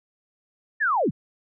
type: linear sweep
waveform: sine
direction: down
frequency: 1830 to 93.3 Hz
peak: -19 dBFS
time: 0.8-1.11 s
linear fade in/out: 20 ms
effects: none